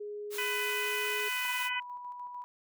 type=tone with pitch glide; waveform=sine; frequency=415.3 to 420.1 Hz; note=G#4 to G#4; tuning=0 to +20 cents; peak=-37 dBFS; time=0-1.29 s; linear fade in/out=10 ms; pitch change=+20 cents; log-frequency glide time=0.36-1.04 s
type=high-pass noise; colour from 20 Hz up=white; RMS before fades=-41 dBFS; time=0.3-1.7 s; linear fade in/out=50 ms; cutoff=880 Hz; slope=48 dB/octave
type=harmonic tone; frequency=499.1 Hz; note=B4; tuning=18 cents sharp; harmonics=2 / 3 / 4 / 5 / 6; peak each=-40 / -39 / -36 / -36 / -39 dBFS; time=0.38-1.8 s; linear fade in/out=5 ms
type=tone with tremolo; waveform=sine; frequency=980 Hz; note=B5; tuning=14 cents flat; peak=-38 dBFS; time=1.45-2.44 s; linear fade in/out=0 ms; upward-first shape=square; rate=6.7 Hz; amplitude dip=35%
effects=none